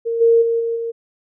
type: tone with level steps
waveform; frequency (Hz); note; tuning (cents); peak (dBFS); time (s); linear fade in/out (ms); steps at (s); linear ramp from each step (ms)
sine; 461.5; A#4; -17; -18 / -9 / -15 / -18 / -21; 0.05-0.92; 20; 0.2 / 0.41 / 0.59 / 0.75; 20
effects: none